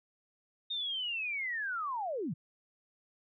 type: linear sweep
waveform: sine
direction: down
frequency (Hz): 3699 to 123.47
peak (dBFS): -33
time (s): 0.7-2.34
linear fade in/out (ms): 10
effects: none